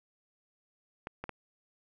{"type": "clicks", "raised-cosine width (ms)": 0.5, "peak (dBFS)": -23, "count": 3, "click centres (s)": [1.071, 1.24, 1.293], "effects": []}